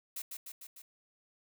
blue noise with echo, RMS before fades -40 dBFS, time 0.16-0.22 s, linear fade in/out 5 ms, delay 150 ms, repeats 4, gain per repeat -3 dB, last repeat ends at 0.82 s, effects none

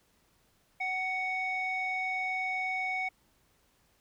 sine tone pair together, 749.5 / 2228 Hz, F#5 / C#7, +22 / +8 cents, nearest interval octave + perfect fifth, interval 1886 cents, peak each -33 / -30 dBFS, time 0.8-3.09 s, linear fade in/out 10 ms, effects tanh soft clip ceiling -26 dBFS + pink hiss -69 dBFS RMS until 4 s

